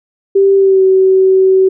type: tone with pitch glide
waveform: sine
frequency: 392 to 379.3 Hz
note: G4 to F#4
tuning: 0 to +43 cents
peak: -5 dBFS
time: 0.35-1.69 s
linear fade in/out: 10 ms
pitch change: -57 cents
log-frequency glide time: 0.56-0.83 s
effects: none